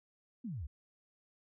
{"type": "exponential sweep", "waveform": "sine", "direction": "down", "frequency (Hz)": [263.4, 61.74], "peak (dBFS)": -38, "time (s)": [0.44, 0.67], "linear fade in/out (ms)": 10, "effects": []}